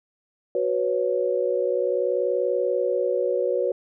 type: chord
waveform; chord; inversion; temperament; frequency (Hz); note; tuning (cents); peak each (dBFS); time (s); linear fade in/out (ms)
sine; F# suspended fourth; none; equal; 370 / 493.9 / 554.4; F#4 / B4 / C#5; 0 / 0 / 0; -26 / -24 / -25; 0.55-3.72; 2
effects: none